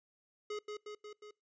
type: tone with echo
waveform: square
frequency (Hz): 420.3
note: G#4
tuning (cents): +21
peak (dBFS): -38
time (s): 0.5-0.59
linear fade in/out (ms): 5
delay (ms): 180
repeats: 4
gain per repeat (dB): -3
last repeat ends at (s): 1.31
effects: noise-tail reverb RT60 0.3 s tail -25 dB re dry + resampled to 16000 Hz